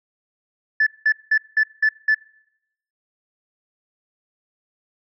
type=tone bursts; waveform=sine; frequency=1744 Hz; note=A6; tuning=16 cents flat; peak=-12 dBFS; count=6; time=0.8-2.146 s; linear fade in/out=5 ms; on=66 ms; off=190 ms; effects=noise-tail reverb RT60 0.8 s tail -24 dB re dry + tanh soft clip ceiling -10 dBFS